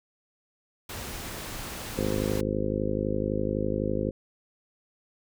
pink noise, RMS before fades -37 dBFS, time 0.89-2.41 s, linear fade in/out 5 ms
harmonic tone, 51.91 Hz, G#1, in tune, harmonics 1 / 2 / 3 / 4 / 5 / 6 / 7 / 8 / 9 / 10, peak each -36 / -34 / -37 / -33 / -34 / -36 / -34 / -35 / -37 / -33 dBFS, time 1.97-4.11 s, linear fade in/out 10 ms
effects none

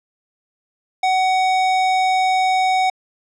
square tone, 750 Hz, F#5, 23 cents sharp, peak -15 dBFS, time 1.03-2.9 s, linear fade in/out 5 ms, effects low-pass 5000 Hz 12 dB/octave

